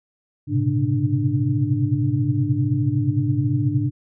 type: tone cluster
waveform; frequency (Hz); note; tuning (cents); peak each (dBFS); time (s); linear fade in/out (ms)
sine; 105.9 / 119.6 / 129.9 / 138.7 / 296.1; G#2 / A#2 / C3 / C#3 / D4; +34 / +45 / -12 / +1 / +14; -24; 0.47-3.91; 50
effects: none